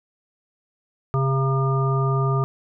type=harmonic tone with a mistuned harmonic; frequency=134.1 Hz; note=C3; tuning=43 cents sharp; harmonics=1 / 3 / 5 / 7 / 9; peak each=-19 / -27 / -32 / -34 / -27 dBFS; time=1.14-2.44 s; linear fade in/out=0 ms; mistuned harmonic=5; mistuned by=+27 cents; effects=none